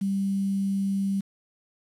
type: tone with quantisation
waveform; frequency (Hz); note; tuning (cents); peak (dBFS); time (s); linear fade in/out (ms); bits
sine; 196; G3; 0; -23; 0.01-1.21; 10; 8
effects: resampled to 32000 Hz